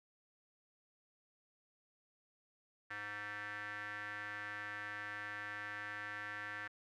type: tone with band-pass filter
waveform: square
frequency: 103.83 Hz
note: G#2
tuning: in tune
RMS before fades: -45 dBFS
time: 2.9-6.68 s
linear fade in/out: 10 ms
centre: 1700 Hz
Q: 5.8
effects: none